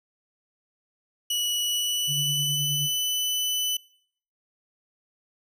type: tone with pitch glide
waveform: sawtooth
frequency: 2937 to 3000 Hz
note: F#7 to F#7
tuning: -13 to +23 cents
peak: -21 dBFS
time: 1.3-3.77 s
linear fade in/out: 5 ms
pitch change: +36 cents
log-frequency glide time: 1.64-2.6 s
type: tone with tremolo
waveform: sine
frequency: 145.2 Hz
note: D3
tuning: 19 cents flat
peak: -27 dBFS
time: 2.07-2.9 s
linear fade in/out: 50 ms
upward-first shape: sine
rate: 9.5 Hz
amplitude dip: 40%
effects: noise-tail reverb RT60 0.6 s tail -23 dB re dry